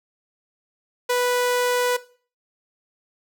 sawtooth tone, 492.7 Hz, B4, 4 cents flat, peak -15 dBFS, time 1.09-1.97 s, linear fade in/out 10 ms, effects noise-tail reverb RT60 0.4 s tail -17 dB re dry

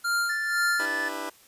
square tone with tremolo, 1396.9 Hz, F6, in tune, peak -23 dBFS, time 0.04-0.86 s, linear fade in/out 10 ms, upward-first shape sine, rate 2 Hz, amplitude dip 80%
triangle tone with pitch glide, 1760 to 1744.8 Hz, A6 to A6, 0 to -15 cents, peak -25 dBFS, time 0.29-1.09 s, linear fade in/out 10 ms, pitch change -15 cents, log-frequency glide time 0.46-0.81 s
15% pulse chord, E minor seventh, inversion third, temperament just, 296.7 / 329.6 / 395.6 / 494.4 Hz, D4 / E4 / G4 / B4, +18 / 0 / +16 / +2 cents, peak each -31 / -31 / -34 / -32 dBFS, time 0.79-1.3 s, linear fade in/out 10 ms
effects white hiss -56 dBFS RMS until 1.47 s + resampled to 32000 Hz

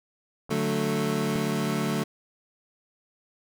clicks, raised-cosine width 1 ms, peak -27 / -18 dBFS, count 2, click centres 0.494 / 1.359 s
25% pulse chord, D major, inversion none, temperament equal, 146.83 / 185 / 220 Hz, D3 / F#3 / A3, 0 / 0 / 0 cents, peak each -26 / -27 / -24 dBFS, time 0.5-2.04 s, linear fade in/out 10 ms
effects none

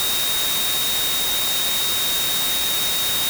sine tone in noise, 3729 Hz, A#7, in tune, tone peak -22 dBFS, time 0-3.29 s, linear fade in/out 0 ms, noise white, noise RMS -23 dBFS, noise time 0-3.29 s, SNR -2 dB, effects none

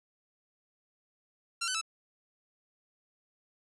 10% pulse tone with pitch steps, 1369 / 1511 / 1314 Hz, F6 / F#6 / E6, -35 / +36 / -6 cents, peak -22 dBFS, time 1.61-1.814 s, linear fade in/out 10 ms, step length 68 ms, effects resampled to 24000 Hz

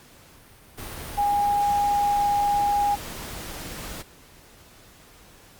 sine tone in noise, 817 Hz, G#5, 29 cents flat, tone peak -19 dBFS, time 1.17-2.96 s, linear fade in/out 20 ms, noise pink, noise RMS -36 dBFS, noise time 0.77-4.03 s, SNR +14 dB, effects pink hiss -51 dBFS RMS until 5.59 s + Opus 48 kbps

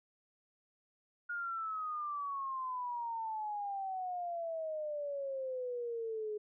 sine exponential sweep, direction down, 1434 to 418.3 Hz, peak -36 dBFS, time 1.29-6.38 s, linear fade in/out 10 ms, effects none

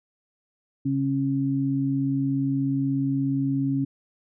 sine tone pair together, 136.8 / 273.6 Hz, C#3 / C#4, -23 / -23 cents, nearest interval octave, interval 1200 cents, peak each -26 / -23 dBFS, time 0.85-3.85 s, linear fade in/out 10 ms, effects none

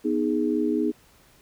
sine chord, G# minor, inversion first, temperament equal, 246.9 / 311.1 / 415.3 Hz, B3 / D#4 / G#4, 0 / 0 / 0 cents, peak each -26 / -24 / -27 dBFS, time 0.04-0.92 s, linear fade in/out 20 ms, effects pink hiss -57 dBFS RMS until 1.41 s

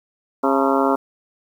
harmonic tone with a mistuned harmonic, 136 Hz, C#3, 33 cents flat, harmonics 2 / 3 / 4 / 5 / 6 / 7 / 8 / 9 / 10, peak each -20 / -22 / -23 / -24 / -25 / -25 / -26 / -27 / -27 dBFS, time 0.43-0.96 s, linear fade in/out 10 ms, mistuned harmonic 6, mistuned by +110 cents, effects 8-bit

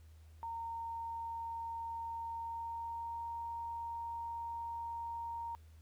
sine tone with pitch glide, 920 to 929.1 Hz, A#5 to A#5, -23 to -6 cents, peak -39 dBFS, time 0.43-5.55 s, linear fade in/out 0 ms, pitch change +17 cents, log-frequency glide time 2.37-3.24 s, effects added 79 Hz sine -55 dBFS peak until 5.81 s + pink hiss -71 dBFS RMS until 5.81 s

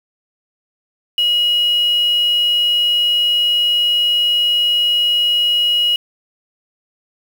sine tone with quantisation, 2900 Hz, F#7, 35 cents flat, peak -12 dBFS, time 1.18-5.96 s, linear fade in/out 2 ms, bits 5, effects none

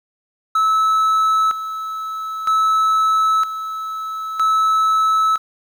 triangle tone with tremolo, 1302 Hz, E6, 22 cents flat, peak -11 dBFS, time 0.55-5.38 s, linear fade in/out 5 ms, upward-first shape square, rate 0.52 Hz, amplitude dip 70%, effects 8-bit

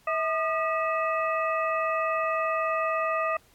harmonic tone with a mistuned harmonic, 646 Hz, E5, 35 cents flat, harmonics 1 / 2 / 3 / 4, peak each -28 / -27 / -35 / -35 dBFS, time 0.07-3.37 s, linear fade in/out 5 ms, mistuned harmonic 2, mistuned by -100 cents, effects pink hiss -61 dBFS RMS until 3.54 s + AAC 64 kbps

